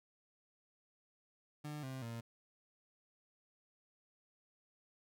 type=tone with pitch steps; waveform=30% pulse; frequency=149.5 / 131.66 / 115.95 Hz; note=D3 / C3 / A#2; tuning=+31 / +11 / -9 cents; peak=-40 dBFS; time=1.64-2.21 s; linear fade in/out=10 ms; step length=190 ms; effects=none